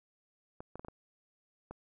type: clicks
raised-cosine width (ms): 1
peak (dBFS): -30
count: 6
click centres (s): 0.605 / 0.756 / 0.795 / 0.848 / 0.884 / 1.71
effects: none